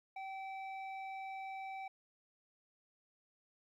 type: tone with low-pass filter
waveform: square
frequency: 771 Hz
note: G5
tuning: 29 cents flat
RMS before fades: -45 dBFS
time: 0.16-1.88 s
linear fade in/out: 5 ms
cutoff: 2100 Hz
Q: 1.7
effects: 13-bit